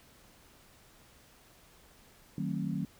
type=chord; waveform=sine; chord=D# diminished seventh; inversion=none; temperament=just; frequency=155.56 / 186.68 / 224 / 268.8 Hz; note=D#3 / F#3 / A3 / C4; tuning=0 / +16 / +31 / +47 cents; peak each=-36 / -35 / -38 / -39 dBFS; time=2.38-2.85 s; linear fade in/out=2 ms; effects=pink hiss -60 dBFS RMS until 2.99 s